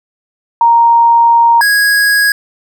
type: tone pair in turn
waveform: sine / square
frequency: 932.3 / 1655.4 Hz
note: A#5 / G#6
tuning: 0 / -6 cents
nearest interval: minor seventh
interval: 994 cents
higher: second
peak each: -4 / -8 dBFS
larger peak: first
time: 0.61-1.61 / 1.61-2.32 s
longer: first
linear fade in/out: 2 ms
effects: none